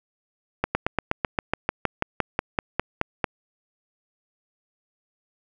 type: slowing click train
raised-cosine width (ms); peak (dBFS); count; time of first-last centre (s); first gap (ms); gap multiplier
0.5; -6; 17; 0.64-3.242; 110; 1.05
effects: none